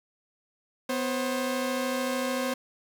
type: tone pair together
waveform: sawtooth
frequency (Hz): 249.9 / 533.2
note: B3 / C5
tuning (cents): +21 / +33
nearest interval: octave + minor second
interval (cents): 1312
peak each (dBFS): -26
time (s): 0.89-2.54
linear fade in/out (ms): 5
effects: none